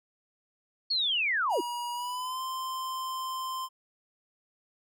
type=linear sweep; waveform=sine; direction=down; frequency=4435 to 278.4 Hz; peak=-25 dBFS; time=0.9-1.61 s; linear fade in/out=10 ms
type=tone with pitch glide; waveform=square; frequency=960 to 1040.9 Hz; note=B5 to C6; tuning=-49 to -9 cents; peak=-33 dBFS; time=1.49-3.69 s; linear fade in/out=50 ms; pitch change=+140 cents; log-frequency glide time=1.93-2.41 s
effects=none